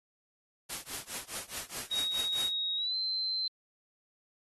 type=noise with tremolo; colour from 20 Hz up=white; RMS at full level=-36 dBFS; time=0.69-2.53 s; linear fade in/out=10 ms; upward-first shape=triangle; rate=4.8 Hz; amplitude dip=100%
type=tone with pitch glide; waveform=sine; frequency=3779 to 4097 Hz; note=A#7 to C8; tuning=+23 to -37 cents; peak=-30 dBFS; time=1.91-3.48 s; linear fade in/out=5 ms; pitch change=+140 cents; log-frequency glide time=2.76-2.95 s
effects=AAC 32 kbps